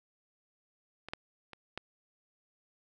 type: clicks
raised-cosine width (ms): 0.3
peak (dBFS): -27 / -19 / -30 / -21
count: 4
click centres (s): 1.086 / 1.135 / 1.533 / 1.776
effects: none